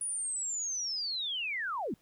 sine linear sweep, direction down, 9800 to 170 Hz, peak -32 dBFS, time 0.01-1.94 s, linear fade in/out 2 ms, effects pink hiss -69 dBFS RMS until 2.01 s

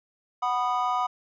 triangle chord, B major, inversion second, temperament just, 740.8 / 987.8 / 1234.7 Hz, F#5 / B5 / D#6, +2 / 0 / -14 cents, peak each -26 dBFS, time 0.42-1.07 s, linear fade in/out 10 ms, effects resampled to 16000 Hz

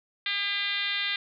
sine tone with frequency modulation, 2794 Hz, F7, in tune, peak -26 dBFS, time 0.26-1.16 s, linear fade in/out 2 ms, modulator 393 Hz, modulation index 3, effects none

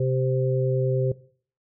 harmonic tone, 130 Hz, C3, 11 cents flat, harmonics 1 / 3 / 4, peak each -22 / -27 / -28 dBFS, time 0-1.12 s, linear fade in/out 5 ms, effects noise-tail reverb RT60 0.5 s tail -19 dB re dry

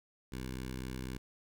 10% pulse tone with notch filter, 64 Hz, C2, 38 cents flat, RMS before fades -41 dBFS, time 0.32-1.18 s, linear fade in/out 5 ms, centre 720 Hz, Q 0.95, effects none

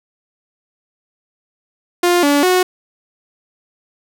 sawtooth tone with pitch steps, 351.9 / 287.1 / 366 Hz, F4 / D4 / F#4, +13 / -39 / -19 cents, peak -7 dBFS, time 2.03-2.63 s, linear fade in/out 5 ms, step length 200 ms, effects none

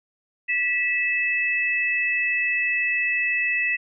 sine tone pair together, 1958 / 2614 Hz, B6 / E7, -15 / -15 cents, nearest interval perfect fourth, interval 500 cents, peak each -23 dBFS, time 0.48-3.77 s, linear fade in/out 20 ms, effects none

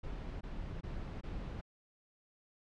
brown noise bursts, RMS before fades -42 dBFS, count 4, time 0.03-1.613 s, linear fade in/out 10 ms, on 380 ms, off 21 ms, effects low-pass 4000 Hz 12 dB/octave

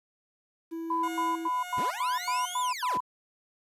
triangle tone, 329.6 Hz, E4, in tune, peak -31 dBFS, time 0.71-1.49 s, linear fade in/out 20 ms
sine tone bursts, 1000 Hz, B5, 21 cents sharp, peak -26 dBFS, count 8, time 0.9-3.005 s, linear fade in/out 5 ms, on 180 ms, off 95 ms
15% pulse tone with tremolo, 720 Hz, F#5, 47 cents flat, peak -30 dBFS, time 1.03-2.72 s, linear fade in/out 5 ms, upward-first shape sine, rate 1.7 Hz, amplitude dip 65%
20% pulse linear two-way sweep, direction up then down, 58.27 to 3636 to 58.27 Hz, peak -30 dBFS, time 1.77-2.98 s, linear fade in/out 10 ms, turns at 2.6 s
effects resampled to 32000 Hz + 10-bit

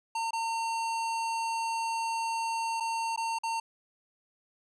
square tone with dropouts, 910 Hz, A#5, 42 cents flat, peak -30 dBFS, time 0.15-3.6 s, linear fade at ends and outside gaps 5 ms, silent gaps 0.308-0.331 / 2.801-2.805 / 3.162-3.175 / 3.387-3.434 s, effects resampled to 22050 Hz

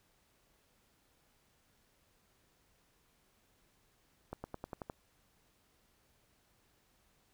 accelerating click train, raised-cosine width 1 ms, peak -27 dBFS, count 7, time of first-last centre 4.33-4.899 s, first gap 110 ms, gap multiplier 0.94, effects pink hiss -72 dBFS RMS until 7.33 s

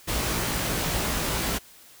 pink noise with comb filter, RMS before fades -27 dBFS, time 0.07-1.59 s, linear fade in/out 20 ms, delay 18 ms, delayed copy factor +0.65, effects white hiss -51 dBFS RMS until 2 s

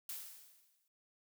blue noise with exponential decay, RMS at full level -42 dBFS, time 0.09-0.88 s, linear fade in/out 2 ms, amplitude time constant 170 ms, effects none

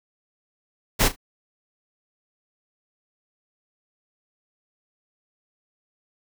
pink noise with echo, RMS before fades -18 dBFS, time 0.99-1.09 s, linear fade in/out 20 ms, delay 36 ms, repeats 2, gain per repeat -14 dB, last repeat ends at 1.162 s, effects none

